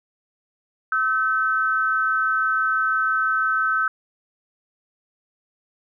sine tone pair together, 1300 / 1526 Hz, E6 / G6, -24 / -47 cents, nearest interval minor third, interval 277 cents, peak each -21 dBFS, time 0.92-3.88 s, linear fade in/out 2 ms, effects none

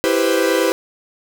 45% pulse chord, C major seventh, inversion first, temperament equal, 329.6 / 392 / 493.9 / 523.3 Hz, E4 / G4 / B4 / C5, 0 / 0 / 0 / 0 cents, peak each -20 dBFS, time 0.04-0.72 s, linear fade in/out 0 ms, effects none

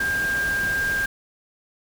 sine tone in noise, 1600 Hz, G6, 35 cents sharp, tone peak -21 dBFS, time 0-1.06 s, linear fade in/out 5 ms, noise pink, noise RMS -33 dBFS, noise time 0-1.06 s, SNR +9 dB, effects none

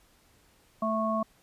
harmonic tone, 220 Hz, A3, in tune, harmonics 1 / 3 / 5, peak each -30 / -30 / -30 dBFS, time 0.82-1.23 s, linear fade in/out 5 ms, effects pink hiss -63 dBFS RMS until 1.42 s + resampled to 32000 Hz

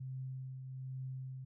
sine tone with tremolo, 130.81 Hz, C3, in tune, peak -39 dBFS, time 0-1.45 s, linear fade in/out 10 ms, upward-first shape triangle, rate 1.2 Hz, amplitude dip 45%, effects none

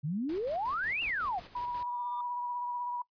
sine exponential two-way sweep, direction up then down, 136.5 to 2862 to 675 Hz, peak -30 dBFS, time 0.03-1.4 s, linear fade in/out 20 ms, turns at 1.02 s
pink noise with tremolo, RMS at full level -49 dBFS, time 0.29-1.83 s, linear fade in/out 2 ms, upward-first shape square, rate 5.5 Hz, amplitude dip 55%
sine tone with vibrato, 972 Hz, B5, 28 cents flat, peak -33 dBFS, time 1.55-3.02 s, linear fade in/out 5 ms, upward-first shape sine, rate 16 Hz, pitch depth 22 cents each way
triangle tone with exponential growth, 1189 Hz, D6, 21 cents sharp, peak -39 dBFS, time 1.61-2.21 s, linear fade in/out 2 ms, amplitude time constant 130 ms
effects noise-tail reverb RT60 0.1 s tail -21 dB re dry + resampled to 11025 Hz

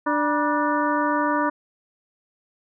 harmonic tone with a mistuned harmonic, 295.5 Hz, D4, 11 cents sharp, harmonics 1 / 2 / 3 / 4 / 5 / 6, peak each -24 / -27 / -24 / -27 / -29 / -33 dBFS, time 0.06-1.5 s, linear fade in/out 10 ms, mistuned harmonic 3, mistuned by +140 cents, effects none

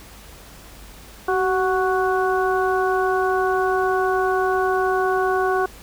harmonic tone with a mistuned harmonic, 370 Hz, F#4, in tune, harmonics 1 / 2 / 3 / 4, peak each -20 / -23 / -25 / -26 dBFS, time 1.28-5.66 s, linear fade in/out 5 ms, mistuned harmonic 1, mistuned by +40 cents, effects added 50 Hz sine -45 dBFS peak until 5.82 s + pink hiss -44 dBFS RMS until 5.82 s

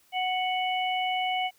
harmonic tone, 740 Hz, F#5, in tune, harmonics 1 / 3 / 4, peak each -27 / -32 / -33 dBFS, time 0.12-1.51 s, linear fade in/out 50 ms, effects white hiss -63 dBFS RMS until 1.58 s

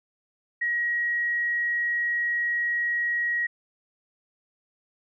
sine tone, 1900 Hz, A#6, 33 cents sharp, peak -23 dBFS, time 0.61-3.47 s, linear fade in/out 10 ms, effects none

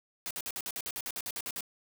white noise bursts, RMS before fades -37 dBFS, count 14, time 0.26-1.607 s, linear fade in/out 0 ms, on 47 ms, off 53 ms, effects none

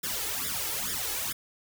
white noise with flanger, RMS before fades -32 dBFS, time 0.03-1.33 s, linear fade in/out 10 ms, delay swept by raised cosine 0.56 to 2.36 ms, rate 2.3 Hz, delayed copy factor +0.95, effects none

